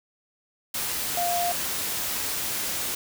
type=tone in noise; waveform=sine; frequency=700 Hz; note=F5; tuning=4 cents sharp; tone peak=-24 dBFS; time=1.17-1.52 s; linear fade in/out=5 ms; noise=white; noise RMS=-29 dBFS; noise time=0.74-2.95 s; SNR=+2 dB; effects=none